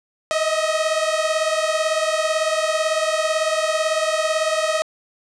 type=beating tone pair; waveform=sawtooth; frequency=623 / 641 Hz; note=D#5 / E5; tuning=+2 / -49 cents; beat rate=18 Hz; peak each=-17 / -18 dBFS; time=0.31-4.82 s; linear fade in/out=0 ms; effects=resampled to 22050 Hz + 8-bit